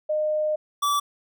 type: tone pair in turn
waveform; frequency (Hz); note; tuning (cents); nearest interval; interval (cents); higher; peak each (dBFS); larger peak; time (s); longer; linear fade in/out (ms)
sine / square; 612 / 1155.3; D#5 / D6; -29 / -29; major seventh; 1100; second; -21; neither; 0.09-0.56 / 0.82-1; first; 10
effects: none